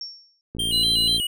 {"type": "tone with exponential decay", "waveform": "sine", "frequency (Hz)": 5480, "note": "F8", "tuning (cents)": -34, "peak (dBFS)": -28, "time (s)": [0.01, 0.41], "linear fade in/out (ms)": 1, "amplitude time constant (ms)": 86}
{"type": "click train", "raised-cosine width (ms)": 3, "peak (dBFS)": -21, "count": 38, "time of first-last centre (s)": [0.55, 1.199], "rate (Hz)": 57}
{"type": "tone with vibrato", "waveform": "square", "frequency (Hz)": 3038, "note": "F#7", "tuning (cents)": 45, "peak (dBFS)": -23, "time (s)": [0.59, 1.27], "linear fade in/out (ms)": 5, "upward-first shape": "square", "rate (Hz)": 4.1, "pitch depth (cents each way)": 76}
{"type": "tone", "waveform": "sine", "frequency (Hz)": 4031, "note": "B7", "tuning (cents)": 35, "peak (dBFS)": -19, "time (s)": [0.72, 1.18], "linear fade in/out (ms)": 20}
{"effects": []}